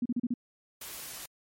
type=tone bursts; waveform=sine; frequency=241.7 Hz; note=B3; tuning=37 cents flat; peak=-26 dBFS; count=5; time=0.02-0.34 s; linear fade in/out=5 ms; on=36 ms; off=35 ms
type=noise; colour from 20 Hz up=white; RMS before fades=-42 dBFS; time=0.81-1.26 s; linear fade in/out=5 ms
effects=MP3 64 kbps